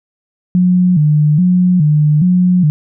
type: tone with vibrato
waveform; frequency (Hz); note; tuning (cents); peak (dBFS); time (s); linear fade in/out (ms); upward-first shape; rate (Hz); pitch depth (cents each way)
sine; 164.81; E3; 0; -7; 0.55-2.7; 0; square; 1.2; 160
effects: none